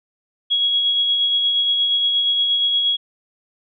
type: tone with tremolo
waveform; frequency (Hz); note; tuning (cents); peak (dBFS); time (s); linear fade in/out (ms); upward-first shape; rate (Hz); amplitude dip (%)
sine; 3322; G#7; 0; -14; 0.5-2.97; 20; sine; 8.5; 30
effects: none